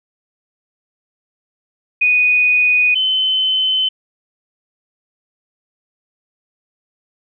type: tone pair in turn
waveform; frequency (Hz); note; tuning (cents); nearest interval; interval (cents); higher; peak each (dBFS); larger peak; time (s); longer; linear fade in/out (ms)
sine; 2481 / 3053; D#7 / G7; -6 / -46; major third; 360; second; -10 / -13; first; 2.01-2.95 / 2.95-3.89; neither; 10
effects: none